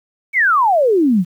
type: exponential sweep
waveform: sine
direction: down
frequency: 2304 to 164.81 Hz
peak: -10 dBFS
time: 0.33-1.25 s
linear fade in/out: 50 ms
effects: 8-bit